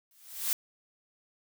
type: noise with exponential growth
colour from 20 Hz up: blue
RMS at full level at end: -26 dBFS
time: 0.11-0.53 s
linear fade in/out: 1 ms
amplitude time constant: 90 ms
effects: none